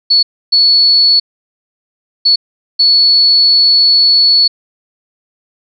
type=tone bursts at uneven times; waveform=sine; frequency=4414 Hz; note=C#8; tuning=8 cents flat; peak=-5 dBFS; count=4; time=0.1-0.23 / 0.52-1.2 / 2.25-2.36 / 2.79-4.48 s; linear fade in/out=10 ms; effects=none